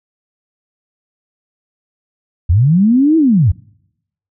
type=linear two-way sweep; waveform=sine; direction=up then down; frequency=74.9 to 330.3 to 74.9 Hz; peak=-7 dBFS; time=2.49-3.52 s; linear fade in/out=10 ms; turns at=3.17 s; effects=noise-tail reverb RT60 0.8 s tail -26 dB re dry